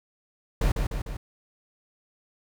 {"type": "noise with echo", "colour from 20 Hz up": "brown", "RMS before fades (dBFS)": -22, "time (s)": [0.61, 0.72], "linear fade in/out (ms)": 5, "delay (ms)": 150, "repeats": 3, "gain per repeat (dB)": -4, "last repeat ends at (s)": 1.17, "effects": []}